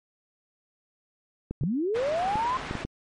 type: clicks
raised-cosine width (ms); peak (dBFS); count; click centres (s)
3; -18; 6; 1.51 / 1.636 / 2.356 / 2.711 / 2.753 / 2.85
type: linear sweep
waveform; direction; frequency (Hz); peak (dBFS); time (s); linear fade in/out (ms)
sine; up; 123.47 to 1058; -24; 1.61-2.57; 0
type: low-pass noise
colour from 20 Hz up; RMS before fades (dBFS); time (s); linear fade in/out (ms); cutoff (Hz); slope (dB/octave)
white; -37; 1.94-2.85; 20; 1800; 12
effects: MP3 48 kbps